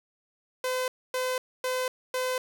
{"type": "tone bursts", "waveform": "sawtooth", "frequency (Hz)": 510, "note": "C5", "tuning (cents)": -44, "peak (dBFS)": -23, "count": 4, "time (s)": [0.64, 2.38], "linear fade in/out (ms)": 2, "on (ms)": 240, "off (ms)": 260, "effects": []}